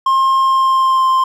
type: tone with pitch glide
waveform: triangle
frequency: 1065 to 1047.9 Hz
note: C6 to C6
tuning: +30 to +2 cents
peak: -8 dBFS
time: 0.06-1.24 s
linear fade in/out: 5 ms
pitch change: -28 cents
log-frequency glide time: 0.4-1.13 s
effects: none